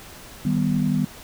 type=chord; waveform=sine; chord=Eb augmented; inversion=none; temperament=equal; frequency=155.56 / 196 / 246.9 Hz; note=Eb3 / G3 / B3; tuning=0 / 0 / 0 cents; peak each=-23 dBFS; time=0.45-1.05 s; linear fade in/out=5 ms; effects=pink hiss -42 dBFS RMS until 1.23 s